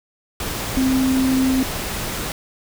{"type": "tone in noise", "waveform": "sine", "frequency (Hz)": 261.6, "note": "C4", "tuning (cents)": 0, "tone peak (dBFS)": -15, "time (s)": [0.77, 1.63], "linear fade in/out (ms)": 2, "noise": "pink", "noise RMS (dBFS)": -26, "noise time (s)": [0.4, 2.32], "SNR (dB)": 8, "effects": []}